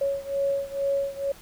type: beating tone pair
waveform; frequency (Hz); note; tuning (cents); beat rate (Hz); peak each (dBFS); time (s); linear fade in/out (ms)
sine; 554.4 / 556.6; C#5 / C#5; 0 / +7; 2.2; -26 / -28; 0.01-1.32; 5
effects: pink hiss -49 dBFS RMS until 1.41 s